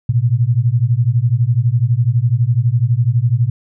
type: beating tone pair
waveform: sine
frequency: 113.5 / 125.5 Hz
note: A#2 / B2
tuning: -46 / +28 cents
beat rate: 12 Hz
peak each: -14 dBFS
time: 0.09-3.5 s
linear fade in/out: 5 ms
effects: none